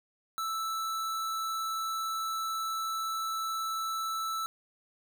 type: tone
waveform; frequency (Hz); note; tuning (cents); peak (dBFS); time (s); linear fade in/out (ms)
square; 1318.5; E6; 0; -32; 0.38-4.46; 0
effects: none